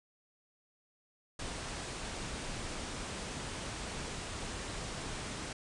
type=low-pass noise; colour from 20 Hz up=pink; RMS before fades=-41 dBFS; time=1.39-5.53 s; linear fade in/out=5 ms; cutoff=9600 Hz; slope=96 dB/octave; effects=none